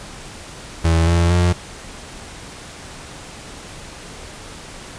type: tone with pitch steps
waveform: 35% pulse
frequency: 82.41 / 85.17 / 88.02 Hz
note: E2 / F2 / F2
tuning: 0 / -43 / +14 cents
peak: -11 dBFS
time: 0.84-1.53 s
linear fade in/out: 10 ms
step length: 230 ms
effects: pink hiss -36 dBFS RMS until 4.98 s + resampled to 22050 Hz